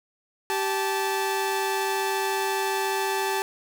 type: tone pair together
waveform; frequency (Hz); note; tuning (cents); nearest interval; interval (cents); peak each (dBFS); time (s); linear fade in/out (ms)
sawtooth; 389.3 / 873; G4 / A5; -12 / -14; octave + major second; 1398; -23; 0.5-3.42; 0
effects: none